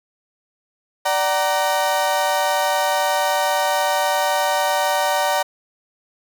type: chord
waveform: 35% pulse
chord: D augmented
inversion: none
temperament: equal with one note detuned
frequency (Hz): 587.3 / 756 / 932.3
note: D5 / F#5 / A#5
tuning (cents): 0 / +37 / 0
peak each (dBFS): -20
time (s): 1.05-5.43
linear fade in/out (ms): 10
effects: none